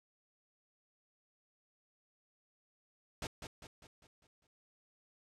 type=noise with echo; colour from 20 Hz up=pink; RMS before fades=-40 dBFS; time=3.22-3.27 s; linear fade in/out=2 ms; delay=200 ms; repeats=6; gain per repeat=-6 dB; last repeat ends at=4.47 s; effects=low-pass 8000 Hz 12 dB/octave